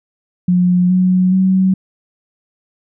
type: tone with pitch steps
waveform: sine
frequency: 179.3 / 183.81 / 188.43 Hz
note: F3 / F#3 / F#3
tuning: +46 / -11 / +32 cents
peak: -9 dBFS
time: 0.48-1.74 s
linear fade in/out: 5 ms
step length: 420 ms
effects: none